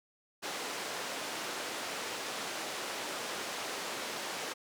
pink band-pass noise, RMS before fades -39 dBFS, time 0.42-4.54 s, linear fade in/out 20 ms, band 400 to 7900 Hz, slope 12 dB/octave, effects none

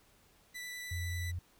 sawtooth tone with vibrato, 1979 Hz, B6, 3 cents sharp, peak -38 dBFS, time 0.54-1.32 s, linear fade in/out 20 ms, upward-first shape triangle, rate 10 Hz, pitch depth 11 cents each way
sine tone, 87.9 Hz, F2, 12 cents sharp, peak -35 dBFS, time 0.91-1.39 s, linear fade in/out 5 ms
effects pink hiss -66 dBFS RMS until 1.59 s

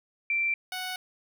sine / 10% pulse tone pair in turn, 2349 / 739.9 Hz, D7 / F#5, 0 / 0 cents, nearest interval octave + minor sixth, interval 2000 cents, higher first, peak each -24 dBFS, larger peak neither, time 0.3-0.54 / 0.72-0.96 s, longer neither, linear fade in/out 2 ms, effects none

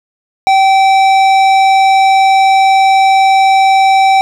triangle tone with tanh clipping, 773 Hz, G5, 24 cents flat, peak -7 dBFS, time 0.47-4.21 s, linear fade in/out 0 ms, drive 18 dB, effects none

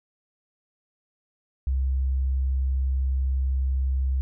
sine tone, 66 Hz, C2, 16 cents sharp, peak -21 dBFS, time 1.67-4.21 s, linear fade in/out 0 ms, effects none

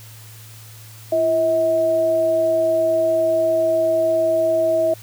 sine tone pair together, 339.9 / 643 Hz, F4 / E5, -47 / -43 cents, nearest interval major seventh, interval 1104 cents, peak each -25 / -15 dBFS, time 1.12-4.94 s, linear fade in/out 5 ms, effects added 110 Hz sine -40 dBFS peak until 5.02 s + white hiss -44 dBFS RMS until 5.02 s

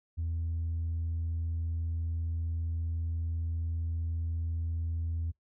triangle tone with tanh clipping, 82.6 Hz, E2, 4 cents sharp, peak -31 dBFS, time 0.17-5.32 s, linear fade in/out 20 ms, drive 6 dB, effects noise-tail reverb RT60 0.1 s tail -19 dB re dry

